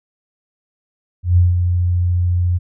sine tone with ADSR envelope, 88.6 Hz, F2, 25 cents sharp, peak -7 dBFS, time 1.23-2.59 s, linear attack 140 ms, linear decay 170 ms, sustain -6 dB, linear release 24 ms, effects none

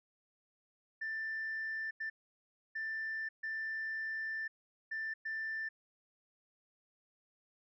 sine tone bursts at uneven times, 1775 Hz, A6, 15 cents sharp, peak -35 dBFS, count 6, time 1.01-1.91 / 2-2.1 / 2.75-3.29 / 3.43-4.48 / 4.91-5.14 / 5.25-5.69 s, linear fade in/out 10 ms, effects tanh soft clip ceiling -33 dBFS

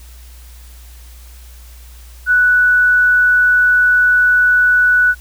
sine tone, 1480 Hz, F#6, in tune, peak -8 dBFS, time 2.26-5.15 s, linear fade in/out 50 ms, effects added 60 Hz sine -35 dBFS peak until 5.2 s + white hiss -45 dBFS RMS until 5.2 s

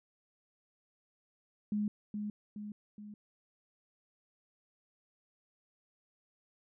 sine tone with echo, 208.8 Hz, G#3, 10 cents sharp, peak -30 dBFS, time 1.72-1.88 s, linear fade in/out 2 ms, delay 420 ms, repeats 3, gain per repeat -5 dB, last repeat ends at 3.14 s, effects none

